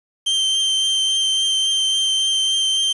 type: tone with vibrato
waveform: 40% pulse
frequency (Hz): 3136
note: G7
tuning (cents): 0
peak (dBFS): -15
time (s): 0.26-2.93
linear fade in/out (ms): 10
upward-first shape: triangle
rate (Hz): 3.6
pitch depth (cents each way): 13
effects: resampled to 24000 Hz + 7-bit